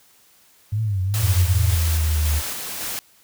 sine tone with vibrato, 101.2 Hz, G#2, 44 cents flat, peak -19 dBFS, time 0.72-1.75 s, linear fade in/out 10 ms, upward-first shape triangle, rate 2.5 Hz, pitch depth 180 cents each way
white noise with tremolo, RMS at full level -28 dBFS, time 1.14-2.99 s, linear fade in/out 0 ms, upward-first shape square, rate 1.8 Hz, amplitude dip 25%
sine exponential sweep, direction down, 89.7 to 74.3 Hz, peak -17 dBFS, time 1.2-2.42 s, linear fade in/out 50 ms
effects white hiss -55 dBFS RMS until 3.23 s

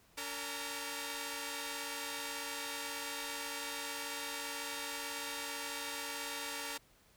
5% pulse tone cluster, 285.7 / 455.4 / 807 / 929 Hz, D4 / A#4 / G#5 / A#5, -48 / -40 / -50 / -6 cents, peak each -33 / -32 / -39 / -32 dBFS, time 0.17-6.78 s, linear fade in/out 10 ms, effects pink hiss -66 dBFS RMS until 7.16 s

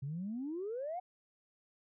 sine exponential sweep, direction up, 130.81 to 749 Hz, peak -36 dBFS, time 0.02-1 s, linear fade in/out 10 ms, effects tanh soft clip ceiling -32 dBFS

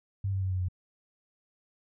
sine tone with pitch steps, 98 / 96.09 / 94.23 / 92.39 / 90.6 Hz, G2 / G2 / F#2 / F#2 / F#2, 0 / -34 / +32 / -2 / -36 cents, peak -27 dBFS, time 0.24-0.685 s, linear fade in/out 5 ms, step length 89 ms, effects none

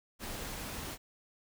pink noise, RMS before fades -41 dBFS, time 0.19-0.98 s, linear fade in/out 50 ms, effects none

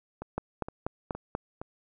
two click trains, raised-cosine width 1 ms, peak -23 / -16 dBFS, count 4 / 5, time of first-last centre 0.22-1.615 / 0.38-1.351 s, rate 2.15 / 4.12 Hz, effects none

